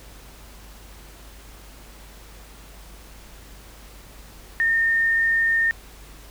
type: tone with frequency modulation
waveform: sine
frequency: 1824 Hz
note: A#6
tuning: 38 cents flat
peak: -17 dBFS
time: 4.6-5.71 s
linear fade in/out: 0 ms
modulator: 26.1 Hz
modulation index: 0.36
effects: added 50 Hz sine -44 dBFS peak until 6.3 s + pink hiss -47 dBFS RMS until 6.3 s